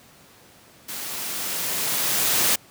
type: noise with level ramp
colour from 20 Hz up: white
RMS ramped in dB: -33 to -19 dBFS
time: 0.88-2.56 s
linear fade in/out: 10 ms
effects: pink hiss -51 dBFS RMS until 2.7 s + high-pass 100 Hz 12 dB/octave